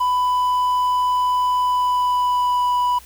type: tone with pitch glide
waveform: triangle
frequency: 996 to 985.7 Hz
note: B5 to B5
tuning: +14 to -4 cents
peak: -14 dBFS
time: 0-2.99 s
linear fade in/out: 10 ms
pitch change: -18 cents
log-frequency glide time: 1.6-2.75 s
effects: added 60 Hz sine -46 dBFS peak until 3.05 s + white hiss -46 dBFS RMS until 3.05 s